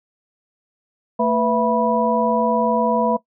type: tone cluster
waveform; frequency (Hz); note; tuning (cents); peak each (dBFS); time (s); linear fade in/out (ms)
sine; 224.3 / 494.4 / 667 / 978; A3 / B4 / E5 / B5; +34 / +2 / +20 / -17; -21; 1.19-3.17; 10
effects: noise-tail reverb RT60 0.1 s tail -19 dB re dry